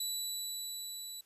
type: tone with level ramp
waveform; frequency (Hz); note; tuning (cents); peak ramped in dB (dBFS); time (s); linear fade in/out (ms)
20% pulse; 3951; B7; 0; -28 to -37; 0-1.21; 5
effects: white hiss -69 dBFS RMS until 1.25 s + resampled to 32000 Hz